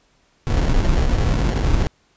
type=noise with sample-and-hold; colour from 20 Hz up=brown; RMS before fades=-17 dBFS; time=0.47-1.87 s; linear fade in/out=0 ms; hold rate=1225 Hz; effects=pink hiss -60 dBFS RMS until 2.16 s + resampled to 16000 Hz